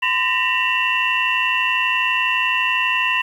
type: tone cluster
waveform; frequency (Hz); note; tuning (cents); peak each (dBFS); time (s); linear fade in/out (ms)
sine; 1018 / 1825 / 1937 / 2710 / 2911; C6 / A#6 / B6 / E7 / F#7; -48 / -37 / -34 / +47 / -29; -22 / -24 / -26 / -19 / -26; 0.02-3.22; 10
effects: tanh soft clip ceiling -5 dBFS + 8-bit